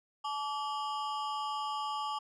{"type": "ring-modulated tone", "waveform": "square", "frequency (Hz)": 1007, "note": "B5", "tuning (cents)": 33, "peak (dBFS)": -31, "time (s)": [0.24, 2.19], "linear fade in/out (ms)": 10, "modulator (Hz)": 148, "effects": ["low-pass 5000 Hz 12 dB/octave"]}